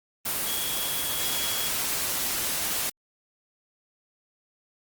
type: tone in noise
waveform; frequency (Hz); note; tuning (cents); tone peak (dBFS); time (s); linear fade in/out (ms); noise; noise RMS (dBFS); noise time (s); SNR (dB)
sine; 3322; G#7; 0; -33; 0.46-1.69; 10; white; -28; 0.25-2.9; -8
effects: Opus 24 kbps